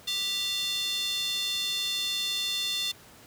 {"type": "tone with high-pass filter", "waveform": "square", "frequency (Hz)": 394.1, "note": "G4", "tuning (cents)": 9, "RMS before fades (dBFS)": -30, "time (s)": [0.07, 2.92], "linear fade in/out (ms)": 10, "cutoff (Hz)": 3600, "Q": 4.5, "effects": ["pink hiss -52 dBFS RMS until 3.26 s", "high-pass 80 Hz 12 dB/octave"]}